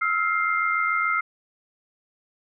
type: tone cluster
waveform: sine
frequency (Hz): 1295 / 1382 / 2101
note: E6 / F6 / C7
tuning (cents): -31 / -19 / +7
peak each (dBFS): -25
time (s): 0.01-1.21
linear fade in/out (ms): 10
effects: none